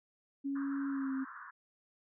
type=tone with pitch glide; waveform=sine; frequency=277.2 to 266.5 Hz; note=C#4 to C4; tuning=0 to +32 cents; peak=-33 dBFS; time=0.44-1.25 s; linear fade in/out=20 ms; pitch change=-68 cents; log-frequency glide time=0.88-1.14 s
type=band-pass noise; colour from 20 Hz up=white; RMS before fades=-49 dBFS; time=0.55-1.51 s; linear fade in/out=10 ms; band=1000 to 1700 Hz; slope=96 dB/octave
effects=none